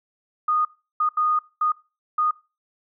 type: tone bursts at uneven times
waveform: sine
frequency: 1233 Hz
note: D#6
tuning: 16 cents flat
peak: -18 dBFS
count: 5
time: 0.48-0.65 / 1-1.09 / 1.17-1.39 / 1.61-1.72 / 2.18-2.31 s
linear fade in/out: 5 ms
effects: noise-tail reverb RT60 0.3 s tail -21 dB re dry